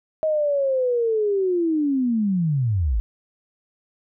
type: linear sweep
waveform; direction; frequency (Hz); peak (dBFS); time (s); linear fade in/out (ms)
sine; down; 634 to 47.2; -18; 0.23-3; 0
effects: none